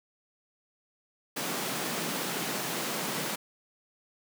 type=high-pass noise; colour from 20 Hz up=pink; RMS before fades=-33 dBFS; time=1.36-3.36 s; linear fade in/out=10 ms; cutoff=150 Hz; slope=48 dB/octave; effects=none